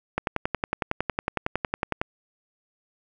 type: click train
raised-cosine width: 0.5 ms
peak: -9 dBFS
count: 21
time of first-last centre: 0.18-2.015 s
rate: 10.9 Hz
effects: none